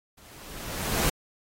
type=noise with level ramp; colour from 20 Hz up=pink; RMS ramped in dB=-53 to -24 dBFS; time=0.17-1.1 s; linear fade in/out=10 ms; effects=AAC 48 kbps